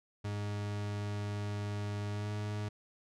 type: tone with pitch glide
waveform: 40% pulse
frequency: 103 to 104.68 Hz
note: G#2 to G#2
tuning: -14 to +14 cents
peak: -34 dBFS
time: 0.24-2.69 s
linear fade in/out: 10 ms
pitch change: +28 cents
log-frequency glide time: 2.11-2.29 s
effects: low-pass 7000 Hz 12 dB/octave